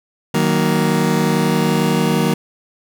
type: chord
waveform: 30% pulse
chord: D# minor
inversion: none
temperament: just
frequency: 155.56 / 186.68 / 233.3 Hz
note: D#3 / F#3 / A#3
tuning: 0 / +16 / +2 cents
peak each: -16 dBFS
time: 0.34-2.34 s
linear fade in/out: 5 ms
effects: none